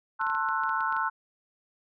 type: chord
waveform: sine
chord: F# half-diminished seventh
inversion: first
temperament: just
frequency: 888 / 1065.6 / 1332 / 1480 Hz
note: A5 / C6 / E6 / F#6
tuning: +16 / +31 / +18 / 0 cents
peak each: -31 dBFS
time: 0.19-1.1 s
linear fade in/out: 20 ms
type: clicks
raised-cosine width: 0.3 ms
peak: -30 dBFS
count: 10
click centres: 0.214 / 0.268 / 0.3 / 0.35 / 0.488 / 0.636 / 0.693 / 0.807 / 0.925 / 0.966 s
effects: none